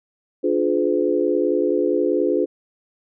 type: chord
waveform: sine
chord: D diminished seventh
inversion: none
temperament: just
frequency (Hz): 293.7 / 352.4 / 422.9 / 507.5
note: D4 / F4 / Ab4 / Cb5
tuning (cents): 0 / +16 / +31 / +47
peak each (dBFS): -23 / -21 / -22 / -23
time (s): 0.43-2.46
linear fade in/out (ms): 20
effects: none